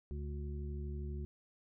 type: harmonic tone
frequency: 72.5 Hz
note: D2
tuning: 22 cents flat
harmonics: 1 / 2 / 3 / 5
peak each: -39 / -47 / -50 / -50 dBFS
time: 0.11-1.25 s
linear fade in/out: 0 ms
effects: none